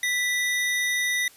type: tone pair together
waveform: square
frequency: 1975.5 / 3705 Hz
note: B6 / A#7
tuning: 0 / -11 cents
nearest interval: major seventh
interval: 1089 cents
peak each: -24 / -31 dBFS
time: 0.03-1.28 s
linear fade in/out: 2 ms
effects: white hiss -52 dBFS RMS until 1.36 s + resampled to 32000 Hz